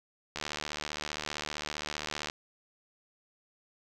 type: click train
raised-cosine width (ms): 0.2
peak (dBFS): -17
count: 147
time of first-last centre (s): 0.36-2.299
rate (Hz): 75.3
effects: none